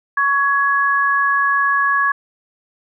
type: tone pair together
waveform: sine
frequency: 1118.6 / 1676 Hz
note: C#6 / G#6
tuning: +15 / +15 cents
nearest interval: perfect fifth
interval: 700 cents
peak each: -16 dBFS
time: 0.17-2.12 s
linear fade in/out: 5 ms
effects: none